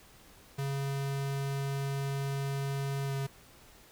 square tone with pitch glide, 138.3 to 136.95 Hz, C#3 to C#3, -4 to -21 cents, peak -32 dBFS, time 0.58-3.27 s, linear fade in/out 10 ms, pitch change -17 cents, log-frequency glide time 3.06-3.13 s, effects pink hiss -57 dBFS RMS until 3.91 s

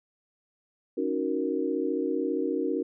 sine chord, D# minor seventh, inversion third, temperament equal with one note detuned, 277.2 / 312.2 / 370 / 466.2 Hz, C#4 / D#4 / F#4 / A#4, 0 / +6 / 0 / 0 cents, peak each -31 dBFS, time 0.97-2.83 s, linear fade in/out 10 ms, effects none

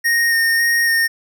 square tone with vibrato, 1848 Hz, A#6, 16 cents flat, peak -14 dBFS, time 0.04-1.08 s, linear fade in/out 20 ms, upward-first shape square, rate 1.8 Hz, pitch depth 12 cents each way, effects none

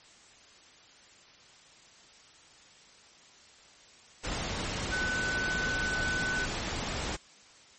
sine tone in noise, 1500 Hz, F#6, 23 cents sharp, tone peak -30 dBFS, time 4.91-6.46 s, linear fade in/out 20 ms, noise pink, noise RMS -34 dBFS, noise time 4.23-7.17 s, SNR +1 dB, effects white hiss -56 dBFS RMS until 7.78 s + MP3 32 kbps

